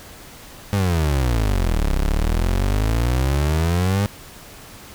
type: exponential two-way sweep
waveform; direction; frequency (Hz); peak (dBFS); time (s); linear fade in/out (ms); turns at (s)
30% pulse; down then up; 103.2 to 32.7 to 103.2; -14; 0.73-4.06; 0; 1.94
effects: pink hiss -41 dBFS RMS until 4.94 s